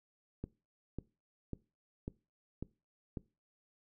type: click train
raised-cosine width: 3 ms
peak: -26 dBFS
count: 6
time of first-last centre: 0.44-3.172 s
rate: 1.83 Hz
effects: noise-tail reverb RT60 0.3 s tail -21 dB re dry